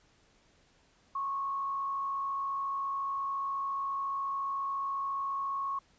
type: tone with frequency modulation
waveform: sine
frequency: 1100 Hz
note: C#6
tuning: 14 cents flat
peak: -31 dBFS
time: 1.15-5.79 s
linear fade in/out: 5 ms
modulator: 54.3 Hz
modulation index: 0.41
effects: pink hiss -66 dBFS RMS until 5.98 s + resampled to 16000 Hz